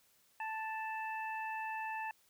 harmonic tone, 880 Hz, A5, in tune, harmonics 1 / 2 / 3, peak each -39 / -44 / -46 dBFS, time 0.4-2.11 s, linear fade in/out 2 ms, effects white hiss -70 dBFS RMS until 2.29 s

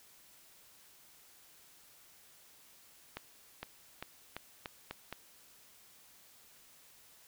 accelerating click train, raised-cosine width 0.3 ms, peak -24 dBFS, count 7, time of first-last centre 3.17-5.126 s, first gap 460 ms, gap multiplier 0.86, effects white hiss -61 dBFS RMS until 7.27 s

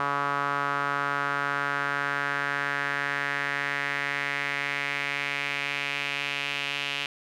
sawtooth tone with band-pass filter sweep, 141.9 Hz, C#3, 41 cents sharp, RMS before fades -29 dBFS, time 0-7.06 s, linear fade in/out 2 ms, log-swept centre 1200 to 2800 Hz, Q 3.3, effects none

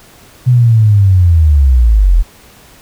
sine linear sweep, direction down, 127.2 to 39 Hz, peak -4 dBFS, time 0.46-2.23 s, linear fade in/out 20 ms, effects pink hiss -41 dBFS RMS until 2.81 s

